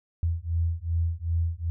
sine beating tone pair, 82.41 / 85.01 Hz, E2 / F2, 0 / -46 cents, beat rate 2.6 Hz, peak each -27 dBFS, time 0.23-1.7 s, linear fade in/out 0 ms, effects none

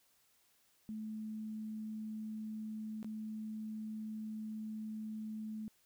sine tone with dropouts, 216.8 Hz, A3, 25 cents flat, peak -40 dBFS, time 0.89-5.68 s, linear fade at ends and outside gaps 0 ms, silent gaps 3.029-3.045 s, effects white hiss -72 dBFS RMS until 5.85 s

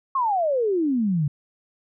sine exponential sweep, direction down, 1108.7 to 138.59 Hz, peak -19 dBFS, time 0.15-1.28 s, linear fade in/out 5 ms, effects none

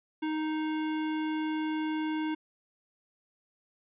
square tone, 311.1 Hz, D#4, in tune, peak -30 dBFS, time 0.22-2.35 s, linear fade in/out 10 ms, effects resampled to 8000 Hz

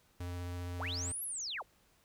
square tone with vibrato, 88.4 Hz, F2, 22 cents sharp, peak -39 dBFS, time 0.2-1.12 s, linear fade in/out 5 ms, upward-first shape triangle, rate 15 Hz, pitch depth 10 cents each way
sine linear two-way sweep, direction up then down, 293.7 to 11600 to 293.7 Hz, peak -37 dBFS, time 0.79-1.63 s, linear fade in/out 20 ms, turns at 1.23 s
effects pink hiss -69 dBFS RMS until 2.04 s

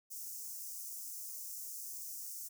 white high-pass noise, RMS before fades -45 dBFS, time 0.1-2.49 s, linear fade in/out 20 ms, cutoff 5500 Hz, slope 48 dB/octave, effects none

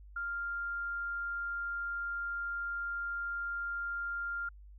sine tone, 1396.9 Hz, F6, in tune, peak -34 dBFS, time 0.16-4.49 s, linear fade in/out 5 ms, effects added 50 Hz sine -50 dBFS peak until 4.78 s

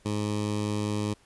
15% pulse tone with notch filter, 105 Hz, G#2, 19 cents sharp, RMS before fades -29 dBFS, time 0.05-1.14 s, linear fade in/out 10 ms, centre 1600 Hz, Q 1.6, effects pink hiss -61 dBFS RMS until 1.25 s + resampled to 24000 Hz

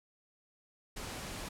pink noise, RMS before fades -42 dBFS, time 0.96-1.49 s, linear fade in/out 10 ms, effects low-pass 11000 Hz 12 dB/octave

